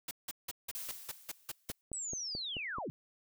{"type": "noise bursts", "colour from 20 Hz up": "white", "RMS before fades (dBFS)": -40, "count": 9, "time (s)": [0.08, 1.719], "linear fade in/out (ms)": 5, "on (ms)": 31, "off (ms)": 170}
{"type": "noise with exponential decay", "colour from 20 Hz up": "blue", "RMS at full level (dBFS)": -40, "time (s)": [0.75, 1.81], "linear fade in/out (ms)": 0, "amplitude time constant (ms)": 230}
{"type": "click train", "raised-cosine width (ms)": 2, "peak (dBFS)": -30, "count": 6, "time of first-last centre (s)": [1.7, 2.785], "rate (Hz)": 4.61}
{"type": "linear sweep", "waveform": "sine", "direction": "down", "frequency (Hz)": [8130, 97.3], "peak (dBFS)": -37, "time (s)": [1.93, 2.9], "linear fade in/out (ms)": 0}
{"effects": []}